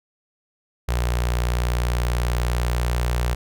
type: tone with notch filter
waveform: sawtooth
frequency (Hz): 60.2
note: B1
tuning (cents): -44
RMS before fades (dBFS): -22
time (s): 0.88-3.35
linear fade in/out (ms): 10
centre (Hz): 250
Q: 0.83
effects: none